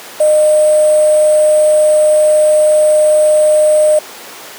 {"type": "tone with sample-and-hold", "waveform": "sine", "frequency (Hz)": 611, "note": "D#5", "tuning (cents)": -32, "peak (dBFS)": -5, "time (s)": [0.2, 3.99], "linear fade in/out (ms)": 5, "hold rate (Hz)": 8820, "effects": ["pink hiss -30 dBFS RMS until 4.58 s", "high-pass 400 Hz 12 dB/octave"]}